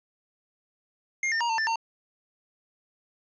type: tone with pitch steps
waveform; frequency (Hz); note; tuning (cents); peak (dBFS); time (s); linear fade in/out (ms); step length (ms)
square; 2124 / 1811 / 944 / 900 / 1774 / 911; C7 / A6 / A#5 / A5 / A6 / A#5; +25 / +49 / +22 / +39 / +14 / -40; -25; 1.23-1.758; 2; 88
effects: resampled to 16000 Hz + 10-bit